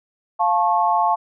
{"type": "chord", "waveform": "sine", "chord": "F augmented", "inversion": "none", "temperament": "just", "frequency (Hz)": [698.5, 873.1, 1091.3], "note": ["F5", "A5", "C#6"], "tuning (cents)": [0, -14, -27], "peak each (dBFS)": [-20, -18, -21], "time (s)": [0.39, 1.16], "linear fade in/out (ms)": 20, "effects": []}